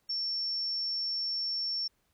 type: tone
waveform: sine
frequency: 5440 Hz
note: F8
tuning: 46 cents flat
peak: -30 dBFS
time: 0.09-1.88 s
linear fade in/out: 10 ms
effects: pink hiss -74 dBFS RMS until 2.13 s